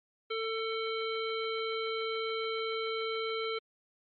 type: harmonic tone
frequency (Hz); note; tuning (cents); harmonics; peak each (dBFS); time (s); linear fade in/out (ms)
446.5; A4; +25; 1 / 3 / 5 / 7 / 9; -34 / -39 / -41 / -42 / -44; 0.3-3.59; 10
effects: Opus 48 kbps